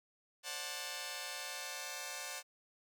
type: chord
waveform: 5% pulse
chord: D dominant seventh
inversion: third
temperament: just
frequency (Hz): 528.6 / 587.3 / 734.2 / 881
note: C5 / D5 / F#5 / A5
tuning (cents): +18 / 0 / -14 / +2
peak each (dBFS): -36 / -36 / -35 / -36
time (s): 0.43-2.43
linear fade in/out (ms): 50
effects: none